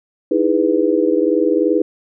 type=chord; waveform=sine; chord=E major seventh; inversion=third; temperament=just; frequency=309 / 329.6 / 412 / 494.4 Hz; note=D#4 / E4 / G#4 / B4; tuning=-12 / 0 / -14 / +2 cents; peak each=-18 dBFS; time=0.31-1.82 s; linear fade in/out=5 ms; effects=none